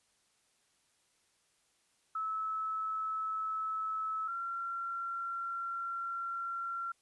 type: tone pair in turn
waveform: sine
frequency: 1301 / 1368.3 Hz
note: E6 / F6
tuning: -23 / -36 cents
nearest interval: minor second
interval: 87 cents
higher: second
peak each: -33 / -35 dBFS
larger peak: first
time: 2.15-4.28 / 4.28-6.92 s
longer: second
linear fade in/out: 5 ms
effects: white hiss -73 dBFS RMS until 7.01 s + resampled to 24000 Hz